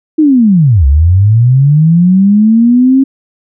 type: linear two-way sweep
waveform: sine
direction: down then up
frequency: 321.4 to 65.41 to 272.3 Hz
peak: -3 dBFS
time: 0.18-3.04 s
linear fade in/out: 10 ms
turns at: 0.86 s
effects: none